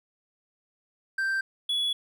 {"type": "tone pair in turn", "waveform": "triangle", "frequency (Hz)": [1568, 3390], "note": ["G6", "G#7"], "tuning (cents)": [0, 35], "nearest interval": "octave + minor second", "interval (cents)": 1335, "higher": "second", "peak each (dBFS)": -23, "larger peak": "neither", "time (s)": [[1.18, 1.41], [1.69, 1.93]], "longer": "second", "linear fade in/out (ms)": 5, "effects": []}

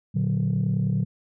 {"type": "chord", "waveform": "sine", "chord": "Bb augmented", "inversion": "none", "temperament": "equal", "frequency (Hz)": [116.54, 146.83, 185], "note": ["Bb2", "D3", "F#3"], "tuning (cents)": [0, 0, 0], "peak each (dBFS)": -24, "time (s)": [0.14, 1.05], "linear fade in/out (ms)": 20, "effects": ["tanh soft clip ceiling -16 dBFS"]}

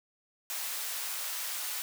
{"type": "high-pass noise", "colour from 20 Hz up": "white", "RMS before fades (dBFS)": -36, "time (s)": [0.5, 1.82], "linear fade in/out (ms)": 0, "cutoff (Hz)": 760, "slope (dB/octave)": 12, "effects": []}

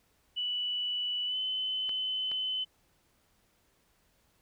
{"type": "tone with pitch glide", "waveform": "sine", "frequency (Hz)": [2960, 3036], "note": ["F#7", "F#7"], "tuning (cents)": [0, 44], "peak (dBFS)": -30, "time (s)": [0.36, 2.65], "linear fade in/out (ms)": 20, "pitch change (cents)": 44, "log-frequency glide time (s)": [1.26, 1.37]}
{"type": "clicks", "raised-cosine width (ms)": 0.3, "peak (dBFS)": -28, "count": 2, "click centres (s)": [1.893, 2.316]}
{"effects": ["pink hiss -70 dBFS RMS until 4.41 s"]}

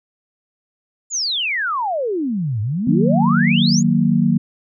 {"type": "exponential two-way sweep", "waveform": "sine", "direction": "down then up", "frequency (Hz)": [7230, 100, 7230], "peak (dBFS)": -18, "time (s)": [1.1, 3.83], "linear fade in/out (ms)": 50, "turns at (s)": 2.61}
{"type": "chord", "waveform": "sine", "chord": "D# minor", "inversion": "none", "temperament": "equal", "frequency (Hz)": [155.56, 185, 233.1], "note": ["D#3", "F#3", "A#3"], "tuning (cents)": [0, 0, 0], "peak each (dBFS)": [-18, -17, -16], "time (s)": [2.87, 4.38], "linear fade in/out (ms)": 5}
{"effects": []}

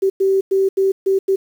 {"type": "tone bursts at uneven times", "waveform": "sine", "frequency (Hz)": 386.5, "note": "G4", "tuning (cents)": -24, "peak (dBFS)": -12, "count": 6, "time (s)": [[0.02, 0.1], [0.2, 0.41], [0.51, 0.69], [0.77, 0.92], [1.06, 1.19], [1.28, 1.36]], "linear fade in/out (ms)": 10, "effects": ["7-bit"]}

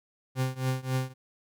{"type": "tone with tremolo", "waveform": "40% pulse", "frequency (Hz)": 130, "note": "C3", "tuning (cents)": -11, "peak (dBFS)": -23, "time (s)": [0.35, 1.14], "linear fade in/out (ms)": 50, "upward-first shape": "triangle", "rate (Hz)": 3.7, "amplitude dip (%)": 95, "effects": []}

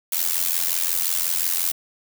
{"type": "noise with amplitude modulation", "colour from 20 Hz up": "blue", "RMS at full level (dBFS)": -19, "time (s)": [0.12, 1.72], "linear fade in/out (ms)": 5, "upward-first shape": "sine", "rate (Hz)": 85.6, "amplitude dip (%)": 85, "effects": []}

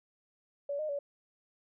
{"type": "tone with pitch steps", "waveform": "sine", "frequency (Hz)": [569, 614, 569], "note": ["C#5", "D#5", "C#5"], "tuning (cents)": [45, -23, 45], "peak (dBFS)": -32, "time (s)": [0.69, 0.99], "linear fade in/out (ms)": 5, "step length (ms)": 100, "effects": []}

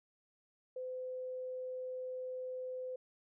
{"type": "tone", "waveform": "sine", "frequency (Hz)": 510, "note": "C5", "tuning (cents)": -44, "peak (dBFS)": -39, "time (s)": [0.76, 2.96], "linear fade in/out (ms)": 5, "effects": []}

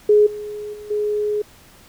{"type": "tone with level steps", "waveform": "sine", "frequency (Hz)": 419, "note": "G#4", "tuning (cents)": 15, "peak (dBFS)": [-9, -27, -33, -18], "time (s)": [0.09, 1.42], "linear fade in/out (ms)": 5, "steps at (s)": [0.26, 0.73, 0.9], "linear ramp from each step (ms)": 10, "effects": ["pink hiss -48 dBFS RMS until 1.88 s"]}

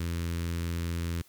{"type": "tone with notch filter", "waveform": "sawtooth", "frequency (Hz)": 84.7, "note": "E2", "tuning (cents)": 48, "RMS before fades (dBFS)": -32, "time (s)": [0, 1.22], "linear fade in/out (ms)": 5, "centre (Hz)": 720, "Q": 0.71, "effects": ["white hiss -60 dBFS RMS until 1.28 s"]}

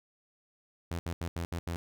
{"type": "tone bursts at uneven times", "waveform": "sawtooth", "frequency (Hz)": 84.9, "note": "F2", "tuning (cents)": -48, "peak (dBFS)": -29, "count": 6, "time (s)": [[0.91, 0.99], [1.06, 1.13], [1.21, 1.28], [1.36, 1.45], [1.52, 1.59], [1.67, 1.76]], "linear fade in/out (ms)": 0, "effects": []}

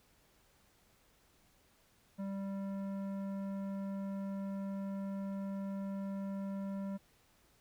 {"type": "tone with tanh clipping", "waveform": "sine", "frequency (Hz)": 196, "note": "G3", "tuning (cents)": 0, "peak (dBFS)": -39, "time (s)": [2.18, 6.98], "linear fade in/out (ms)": 20, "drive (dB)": 13, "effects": ["pink hiss -69 dBFS RMS until 7.6 s"]}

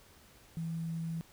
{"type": "tone with quantisation", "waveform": "sine", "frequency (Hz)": 164.5, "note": "E3", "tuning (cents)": -3, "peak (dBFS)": -34, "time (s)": [0.57, 1.21], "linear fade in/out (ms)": 0, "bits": 10, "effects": ["pink hiss -60 dBFS RMS until 1.32 s"]}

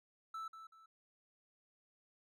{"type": "tone with echo", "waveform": "triangle", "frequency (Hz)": 1318.5, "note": "E6", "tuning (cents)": 0, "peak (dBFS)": -40, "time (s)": [0.34, 0.48], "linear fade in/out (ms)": 5, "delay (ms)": 190, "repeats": 2, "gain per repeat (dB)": -9, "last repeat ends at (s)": 0.86, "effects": []}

